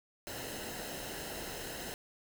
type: noise with comb filter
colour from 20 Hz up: pink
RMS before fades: -42 dBFS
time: 0.27-1.94 s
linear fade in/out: 0 ms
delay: 0.86 ms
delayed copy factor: -0.6
effects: none